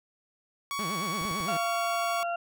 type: tone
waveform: sawtooth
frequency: 1122 Hz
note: C#6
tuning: 21 cents sharp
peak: -27 dBFS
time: 0.71-2.23 s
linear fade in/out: 0 ms
type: tone with vibrato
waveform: sawtooth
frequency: 185 Hz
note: F#3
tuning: in tune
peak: -30 dBFS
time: 0.79-1.57 s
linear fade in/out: 0 ms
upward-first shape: sine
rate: 8.9 Hz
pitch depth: 280 cents each way
type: clicks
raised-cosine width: 3 ms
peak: -29 dBFS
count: 4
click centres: 1.215 / 1.252 / 1.312 / 1.405 s
type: harmonic tone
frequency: 689 Hz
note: F5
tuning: 24 cents flat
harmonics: 1 / 2 / 4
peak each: -29 / -35 / -41 dBFS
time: 1.48-2.36 s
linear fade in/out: 5 ms
effects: none